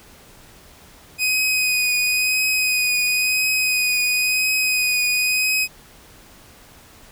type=tone with vibrato; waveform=sawtooth; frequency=2500 Hz; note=D#7; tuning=8 cents sharp; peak=-14 dBFS; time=1.18-5.68 s; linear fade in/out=50 ms; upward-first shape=triangle; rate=0.97 Hz; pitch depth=23 cents each way; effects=pink hiss -47 dBFS RMS until 7.11 s